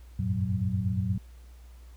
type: tone cluster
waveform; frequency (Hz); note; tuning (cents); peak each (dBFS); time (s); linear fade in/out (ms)
sine; 91.3 / 100 / 116.3 / 186.3; F#2 / G2 / A#2 / F#3; -23 / +35 / -4 / +12; -31; 0.19-1.18; 5
effects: added 60 Hz sine -46 dBFS peak until 1.96 s + pink hiss -62 dBFS RMS until 1.96 s